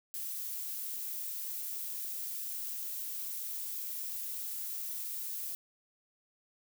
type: noise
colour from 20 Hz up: violet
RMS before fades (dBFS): -39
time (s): 0.14-5.55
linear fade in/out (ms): 0
effects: none